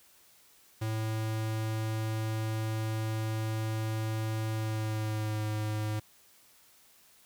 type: tone with pitch glide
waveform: square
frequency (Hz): 110 to 107.12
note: A2 to A2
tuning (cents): 0 to -46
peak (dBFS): -31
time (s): 0.81-6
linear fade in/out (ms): 10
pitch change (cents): -46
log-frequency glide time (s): 4.52-5.45
effects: white hiss -61 dBFS RMS until 7.25 s